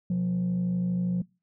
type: tone pair together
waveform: sine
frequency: 126.85 / 179.4 Hz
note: B2 / F3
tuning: +47 / +47 cents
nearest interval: tritone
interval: 600 cents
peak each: -32 / -22 dBFS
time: 0.1-1.22 s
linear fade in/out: 5 ms
effects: noise-tail reverb RT60 0.3 s tail -25 dB re dry + tanh soft clip ceiling -22 dBFS